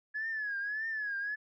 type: tone with vibrato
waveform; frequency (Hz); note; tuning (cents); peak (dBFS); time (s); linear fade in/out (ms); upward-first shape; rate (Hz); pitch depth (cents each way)
sine; 1700; G#6; +40; -32; 0.14-1.36; 20; triangle; 1.7; 120
effects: tanh soft clip ceiling -28 dBFS